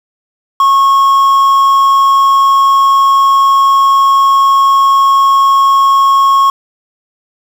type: tone with quantisation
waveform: triangle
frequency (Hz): 1094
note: C#6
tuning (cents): -23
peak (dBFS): -3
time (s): 0.6-6.5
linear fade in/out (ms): 2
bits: 5
effects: none